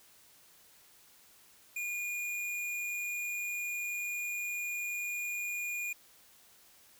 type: tone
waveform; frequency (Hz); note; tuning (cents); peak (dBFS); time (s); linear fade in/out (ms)
square; 2433; D#7; -39; -35; 1.76-5.93; 5
effects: white hiss -61 dBFS RMS until 6.99 s